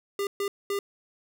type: tone bursts at uneven times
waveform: square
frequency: 400.6 Hz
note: G4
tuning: 38 cents sharp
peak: -27 dBFS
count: 3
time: 0.19-0.27 / 0.4-0.48 / 0.7-0.79 s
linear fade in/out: 2 ms
effects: none